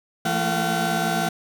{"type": "tone cluster", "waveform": "30% pulse", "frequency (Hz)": [168.7, 217, 225.6, 693, 759], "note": ["E3", "A3", "A3", "F5", "F#5"], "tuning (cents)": [40, -24, 44, -14, 44], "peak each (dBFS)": [-24, -29, -29, -24, -23], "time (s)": [0.25, 1.29], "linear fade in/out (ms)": 5, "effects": []}